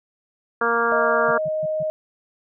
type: harmonic tone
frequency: 233.1 Hz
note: A#3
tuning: in tune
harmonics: 1 / 2 / 3 / 4 / 5 / 6 / 7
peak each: -32 / -23 / -29 / -27 / -23 / -23 / -27 dBFS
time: 0.61-1.38 s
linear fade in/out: 5 ms
type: tone with pitch glide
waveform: sine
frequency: 630 to 622.8 Hz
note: D#5 to D#5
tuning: +21 to +2 cents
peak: -21 dBFS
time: 0.92-1.9 s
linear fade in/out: 0 ms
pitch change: -19 cents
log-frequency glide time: 1.19-1.48 s
type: tone bursts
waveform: sine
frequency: 155.56 Hz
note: D#3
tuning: in tune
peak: -31 dBFS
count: 4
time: 1.28-1.832 s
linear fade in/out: 5 ms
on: 33 ms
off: 140 ms
effects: none